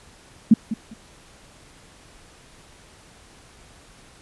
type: tone with echo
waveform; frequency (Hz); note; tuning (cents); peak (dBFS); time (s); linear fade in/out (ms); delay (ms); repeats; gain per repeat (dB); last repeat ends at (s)
sine; 221.9; A3; +15; -7; 0.51-0.54; 5; 200; 2; -14; 0.94
effects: pink hiss -50 dBFS RMS until 4.21 s + resampled to 24000 Hz

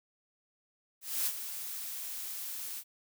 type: noise with ADSR envelope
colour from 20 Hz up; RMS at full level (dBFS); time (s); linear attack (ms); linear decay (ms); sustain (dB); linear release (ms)
blue; -30; 1.01-2.84; 250; 57; -10; 62
effects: none

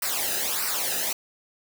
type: noise with flanger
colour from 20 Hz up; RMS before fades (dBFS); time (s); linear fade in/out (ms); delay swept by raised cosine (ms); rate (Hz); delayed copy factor
white; -27; 0.02-1.13; 5; 0.29 to 0.92; 1.6; -0.75
effects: none

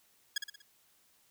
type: tone with echo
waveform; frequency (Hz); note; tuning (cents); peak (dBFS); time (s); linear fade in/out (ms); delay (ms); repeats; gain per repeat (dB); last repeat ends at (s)
15% pulse; 1661.2; G#6; 0; -23; 0.36-0.38; 5; 60; 4; -6; 0.62
effects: white hiss -68 dBFS RMS until 1.3 s

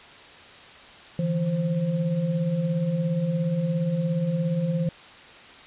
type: tone cluster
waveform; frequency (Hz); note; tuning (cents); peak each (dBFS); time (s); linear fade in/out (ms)
sine; 149.6 / 166.7 / 526; D3 / E3 / C5; +32 / +20 / +9; -31 / -23 / -31; 1.19-4.89; 2
effects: white hiss -46 dBFS RMS until 5.66 s + resampled to 8000 Hz

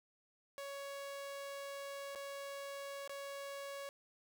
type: tone with dropouts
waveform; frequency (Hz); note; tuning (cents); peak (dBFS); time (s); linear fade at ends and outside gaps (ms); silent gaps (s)
sawtooth; 558; C#5; +11; -40; 0.58-3.89; 0; 2.15-2.157 / 3.076-3.095
effects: none

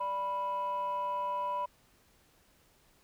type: tone pair together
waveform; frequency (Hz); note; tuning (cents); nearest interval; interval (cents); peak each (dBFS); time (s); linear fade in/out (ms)
sine; 586.3 / 986; D5 / B5; -3 / -3; major sixth; 900; -37 / -30; 0-1.66; 10
effects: tanh soft clip ceiling -28 dBFS + pink hiss -66 dBFS RMS until 3.03 s

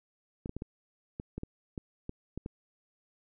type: clicks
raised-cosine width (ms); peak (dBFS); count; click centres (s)
3; -24; 11; 0.459 / 0.494 / 0.566 / 0.621 / 1.199 / 1.38 / 1.434 / 1.778 / 2.094 / 2.376 / 2.461
effects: none

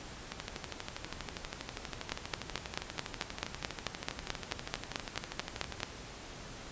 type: two click trains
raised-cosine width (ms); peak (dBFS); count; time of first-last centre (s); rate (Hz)
0.2; -20 / -14; 69 / 18; 0.32-5.804 / 2.12-5.832; 12.4 / 4.58
effects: pink hiss -47 dBFS RMS until 6.71 s + resampled to 16000 Hz

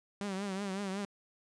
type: tone with vibrato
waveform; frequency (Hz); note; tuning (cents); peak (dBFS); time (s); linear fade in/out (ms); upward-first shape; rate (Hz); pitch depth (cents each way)
sawtooth; 196; G3; 0; -31; 0.21-1.05; 0; triangle; 5.4; 96
effects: resampled to 22050 Hz

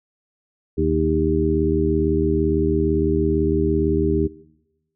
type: harmonic tone with a mistuned harmonic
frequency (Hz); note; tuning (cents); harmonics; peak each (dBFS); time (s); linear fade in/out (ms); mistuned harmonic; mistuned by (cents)
77.78; D#2; 0; 1 / 2 / 3 / 4 / 5; -23 / -25 / -26 / -23 / -21; 0.77-4.28; 20; 5; +37
effects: noise-tail reverb RT60 1.0 s tail -21 dB re dry

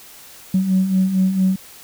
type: beating tone pair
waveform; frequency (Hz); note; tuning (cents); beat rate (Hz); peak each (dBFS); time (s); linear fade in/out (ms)
sine; 185 / 189.4; F#3 / F#3; 0 / +41; 4.4; -21 / -14; 0.54-1.56; 5
effects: tanh soft clip ceiling -8 dBFS + white hiss -42 dBFS RMS until 1.83 s

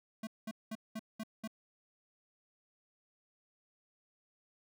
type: tone bursts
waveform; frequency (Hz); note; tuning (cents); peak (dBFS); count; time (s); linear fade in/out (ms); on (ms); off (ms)
square; 220; A3; 0; -39; 6; 0.23-1.476; 5; 41; 200
effects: none

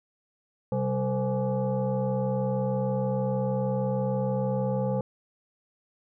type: tone with frequency modulation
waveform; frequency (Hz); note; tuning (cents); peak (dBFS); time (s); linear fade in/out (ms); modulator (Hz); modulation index
sine; 195.2; G3; -7; -24; 0.72-5.01; 2; 324; 1.5
effects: none

